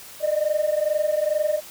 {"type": "tone pair together", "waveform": "sine", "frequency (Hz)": [597, 619.3], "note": ["D5", "D#5"], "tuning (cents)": [28, -8], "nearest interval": "minor second", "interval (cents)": 64, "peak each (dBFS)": -21, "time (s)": [0.2, 1.61], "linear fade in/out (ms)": 50, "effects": ["tanh soft clip ceiling -15 dBFS", "white hiss -42 dBFS RMS until 1.7 s"]}